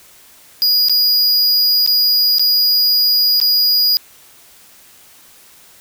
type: tone with dropouts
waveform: square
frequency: 4893 Hz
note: D#8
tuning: 30 cents flat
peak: -11 dBFS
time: 0.62-3.97 s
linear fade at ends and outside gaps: 0 ms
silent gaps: 0.885-0.896 / 1.863-1.875 / 2.384-2.395 / 3.401-3.414 s
effects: white hiss -45 dBFS RMS until 5.8 s